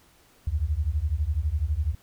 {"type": "beating tone pair", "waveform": "sine", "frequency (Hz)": [69.8, 81.8], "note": ["C#2", "E2"], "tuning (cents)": [13, -13], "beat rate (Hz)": 12, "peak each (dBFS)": -26, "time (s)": [0.47, 1.95], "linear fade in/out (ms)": 5, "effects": ["pink hiss -59 dBFS RMS until 2.02 s"]}